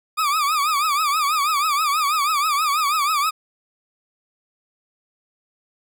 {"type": "tone with vibrato", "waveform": "40% pulse", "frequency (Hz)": 1200, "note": "D6", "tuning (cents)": 37, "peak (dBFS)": -17, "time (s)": [0.17, 3.31], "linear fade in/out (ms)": 20, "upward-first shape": "triangle", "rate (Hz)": 6.2, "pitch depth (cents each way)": 150, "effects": []}